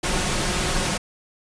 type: noise with comb filter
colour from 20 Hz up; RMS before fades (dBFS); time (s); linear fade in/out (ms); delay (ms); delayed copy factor
pink; -23; 0.03-0.98; 10; 5.5; +0.5
effects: resampled to 22050 Hz